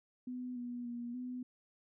sine tone with pitch steps, 250.2 / 243.1 / 238.9 / 250.2 Hz, B3 / B3 / A#3 / B3, +23 / -27 / +43 / +23 cents, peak -39 dBFS, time 0.27-1.43 s, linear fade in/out 5 ms, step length 290 ms, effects none

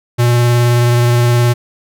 square tone with vibrato, 120.4 Hz, B2, 44 cents flat, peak -9 dBFS, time 0.18-1.54 s, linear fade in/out 20 ms, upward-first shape square, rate 19 Hz, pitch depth 12 cents each way, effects none

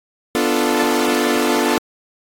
sawtooth chord, B half-diminished seventh, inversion none, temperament equal, 246.9 / 293.7 / 349.2 / 440 Hz, B3 / D4 / F4 / A4, 0 / 0 / 0 / 0 cents, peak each -17 dBFS, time 0.35-1.78 s, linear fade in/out 0 ms, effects AAC 48 kbps

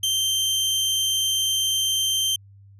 sawtooth tone, 3136 Hz, G7, in tune, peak -17 dBFS, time 0.03-2.36 s, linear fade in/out 5 ms, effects added 99 Hz sine -46 dBFS peak until 2.79 s + resampled to 32000 Hz

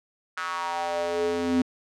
square tone with high-pass filter sweep, 85.9 Hz, F2, 28 cents flat, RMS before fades -27 dBFS, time 0.37-1.62 s, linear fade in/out 5 ms, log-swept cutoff 1400 to 250 Hz, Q 4.6, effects low-pass 7000 Hz 12 dB/octave

